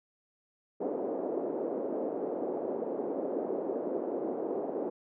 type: band-pass noise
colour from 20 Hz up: white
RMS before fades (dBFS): -34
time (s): 0.8-4.9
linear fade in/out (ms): 10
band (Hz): 280 to 540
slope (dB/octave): 24
effects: none